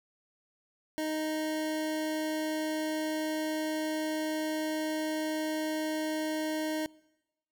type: tone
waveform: 25% pulse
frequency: 311.1 Hz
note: D#4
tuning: in tune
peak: -27 dBFS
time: 0.98-6.86 s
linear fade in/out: 0 ms
effects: noise-tail reverb RT60 1.0 s tail -24 dB re dry